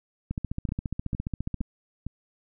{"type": "two click trains", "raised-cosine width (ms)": 5, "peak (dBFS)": [-17, -20], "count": [20, 4], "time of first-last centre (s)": [[0.31, 1.611], [0.69, 2.066]], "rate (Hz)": [14.6, 2.18], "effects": []}